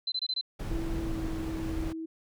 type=tone bursts; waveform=sine; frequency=4055 Hz; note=B7; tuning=45 cents sharp; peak=-28 dBFS; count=5; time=0.07-0.412 s; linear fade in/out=5 ms; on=50 ms; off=23 ms
type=noise; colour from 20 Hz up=brown; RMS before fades=-34 dBFS; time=0.59-1.93 s; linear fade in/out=10 ms
type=tone with pitch glide; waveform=sine; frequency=329.7 to 323.1 Hz; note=E4 to E4; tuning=0 to -35 cents; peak=-34 dBFS; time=0.7-2.06 s; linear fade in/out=10 ms; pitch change=-35 cents; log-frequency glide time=1.03-1.19 s
effects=none